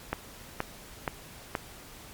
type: click train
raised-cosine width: 0.5 ms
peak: -13 dBFS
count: 4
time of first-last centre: 0.13-1.552 s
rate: 2.11 Hz
effects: pink hiss -48 dBFS RMS until 2.13 s + MP3 96 kbps